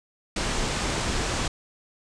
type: low-pass noise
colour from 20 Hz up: pink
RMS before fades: -27 dBFS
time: 0.36-1.48 s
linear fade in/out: 5 ms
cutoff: 8700 Hz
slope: 48 dB/octave
effects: none